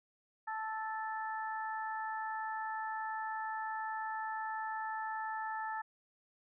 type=harmonic tone; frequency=438.6 Hz; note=A4; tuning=6 cents flat; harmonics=2 / 3 / 4; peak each=-38 / -44 / -43 dBFS; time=0.47-5.82 s; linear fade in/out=10 ms; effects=none